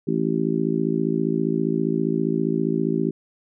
harmonic tone, 55 Hz, A1, in tune, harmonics 3 / 4 / 5 / 6 / 7, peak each -26 / -26 / -26 / -26 / -26 dBFS, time 0.07-3.11 s, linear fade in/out 10 ms, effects none

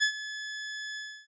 sawtooth tone with ADSR envelope, 1715 Hz, A6, 45 cents flat, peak -17 dBFS, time 0-1.27 s, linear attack 28 ms, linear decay 88 ms, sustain -15 dB, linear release 300 ms, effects resampled to 16000 Hz

